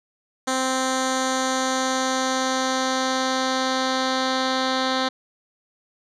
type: tone with low-pass filter sweep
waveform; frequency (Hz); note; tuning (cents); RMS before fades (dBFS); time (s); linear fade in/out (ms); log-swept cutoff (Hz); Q
10% pulse; 260.8; C4; -5; -23; 0.47-5.09; 10; 7600 to 4300; 2.2
effects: none